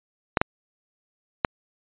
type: clicks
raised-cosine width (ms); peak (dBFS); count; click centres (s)
0.5; -3; 3; 0.372 / 0.415 / 1.448
effects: resampled to 8000 Hz